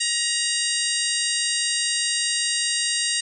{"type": "harmonic tone with a mistuned harmonic", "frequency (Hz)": 945, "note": "A#5", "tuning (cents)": 23, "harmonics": [2, 3, 4, 5, 6, 7, 8, 9], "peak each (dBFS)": [-30, -29, -29, -28, -33, -32, -31, -27], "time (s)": [0, 3.21], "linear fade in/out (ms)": 10, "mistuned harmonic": 9, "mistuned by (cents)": 16, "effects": []}